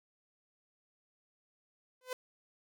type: tone with exponential growth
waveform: sawtooth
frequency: 508 Hz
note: B4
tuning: 49 cents sharp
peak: -29 dBFS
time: 2.01-2.13 s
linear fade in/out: 2 ms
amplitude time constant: 25 ms
effects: none